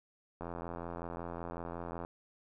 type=click train; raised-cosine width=1 ms; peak=-27 dBFS; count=141; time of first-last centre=0.41-2.049 s; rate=85.4 Hz; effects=none